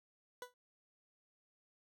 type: tone with exponential decay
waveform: 20% pulse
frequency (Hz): 493.9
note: B4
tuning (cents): 0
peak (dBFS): -36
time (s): 0.42-0.54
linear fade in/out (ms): 1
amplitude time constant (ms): 24
effects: none